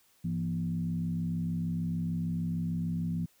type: tone with frequency modulation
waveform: sine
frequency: 168.9 Hz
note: E3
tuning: 42 cents sharp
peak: -29 dBFS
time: 0.24-3.26 s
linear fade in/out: 10 ms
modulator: 66.6 Hz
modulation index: 0.8
effects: white hiss -66 dBFS RMS until 3.4 s